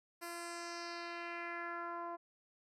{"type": "tone with low-pass filter sweep", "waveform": "10% pulse", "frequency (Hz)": 342.7, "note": "F4", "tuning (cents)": -33, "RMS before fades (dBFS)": -44, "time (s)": [0.21, 2.17], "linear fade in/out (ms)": 20, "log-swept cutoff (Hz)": [12000, 870], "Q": 2.3, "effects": []}